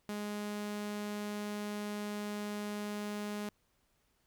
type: tone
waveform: sawtooth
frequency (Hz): 207.7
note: G#3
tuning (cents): 0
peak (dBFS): -33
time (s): 0.09-3.49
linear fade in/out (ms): 0
effects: pink hiss -75 dBFS RMS until 4.26 s